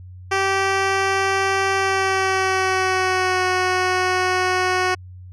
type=tone with pitch glide; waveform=10% pulse; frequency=388.1 to 368 Hz; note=G4 to F#4; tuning=-17 to -9 cents; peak=-9 dBFS; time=0.31-4.95 s; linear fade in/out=10 ms; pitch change=-92 cents; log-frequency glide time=1.77-3.44 s; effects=added 91 Hz sine -36 dBFS peak until 5.32 s + low-pass 6000 Hz 12 dB/octave